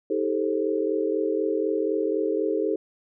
sine chord, A half-diminished seventh, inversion second, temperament just, 316.8 / 396 / 440 / 528 Hz, Eb4 / G4 / A4 / C5, +31 / +18 / 0 / +16 cents, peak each -28 / -27 / -26 / -31 dBFS, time 0.1-2.76 s, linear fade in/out 5 ms, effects none

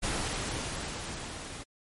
pink noise with level ramp, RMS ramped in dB -31 to -42 dBFS, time 0.02-1.64 s, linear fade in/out 20 ms, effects MP3 48 kbps

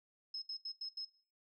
sine tone bursts at uneven times, 5170 Hz, E8, 34 cents flat, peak -39 dBFS, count 5, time 0.34-0.42 / 0.49-0.57 / 0.65-0.72 / 0.81-0.89 / 0.97-1.05 s, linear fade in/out 5 ms, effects noise-tail reverb RT60 0.5 s tail -22 dB re dry

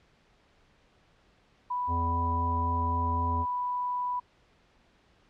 sine tone, 987.8 Hz, B5, in tune, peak -28 dBFS, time 1.7-4.2 s, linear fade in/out 10 ms
harmonic tone, 84 Hz, E2, 33 cents sharp, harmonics 1 / 3 / 5 / 7 / 9, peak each -29 / -37 / -44 / -47 / -44 dBFS, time 1.87-3.46 s, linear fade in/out 50 ms
effects pink hiss -64 dBFS RMS until 5.29 s + low-pass 4000 Hz 12 dB/octave

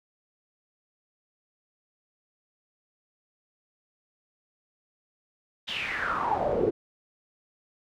brown noise with band-pass filter sweep, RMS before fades -28 dBFS, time 5.67-6.71 s, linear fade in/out 20 ms, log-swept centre 3400 to 370 Hz, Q 6.3, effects none

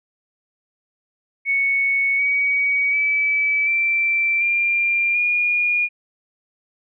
sine tone with pitch steps, 2217 / 2258 / 2300 / 2343 / 2387 / 2432 Hz, C#7 / C#7 / D7 / D7 / D7 / D#7, 0 / +31 / -37 / -5 / +28 / -40 cents, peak -16 dBFS, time 1.45-5.89 s, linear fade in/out 50 ms, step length 740 ms, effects none

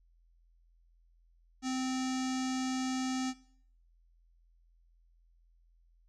square tone with low-pass filter, 259.3 Hz, C4, 15 cents flat, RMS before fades -34 dBFS, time 1.62-3.34 s, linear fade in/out 50 ms, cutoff 6400 Hz, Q 3.1, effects noise-tail reverb RT60 0.6 s tail -18 dB re dry + added 42 Hz sine -63 dBFS peak until 6.08 s

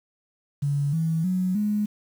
sine tone with pitch steps, 142.8 / 162.15 / 184.12 / 209.1 Hz, D3 / E3 / F#3 / G#3, -48 / -28 / -8 / +12 cents, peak -21 dBFS, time 0.62-1.86 s, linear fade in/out 10 ms, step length 310 ms, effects 8-bit

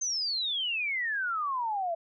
sine exponential sweep, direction down, 6330 to 652 Hz, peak -28 dBFS, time 0.01-1.95 s, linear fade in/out 10 ms, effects none

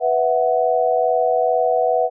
sine chord, B suspended fourth, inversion none, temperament just, 493.9 / 658.5 / 740.8 Hz, B4 / E5 / F#5, 0 / -2 / +2 cents, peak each -19 dBFS, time 0-2.1 s, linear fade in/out 50 ms, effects none

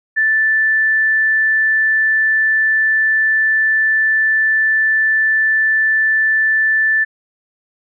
sine tone, 1760 Hz, A6, in tune, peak -11 dBFS, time 0.16-7.05 s, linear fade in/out 20 ms, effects none

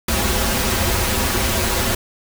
pink noise with comb filter, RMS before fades -19 dBFS, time 0.08-1.95 s, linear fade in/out 5 ms, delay 6.7 ms, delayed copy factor -0.85, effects none

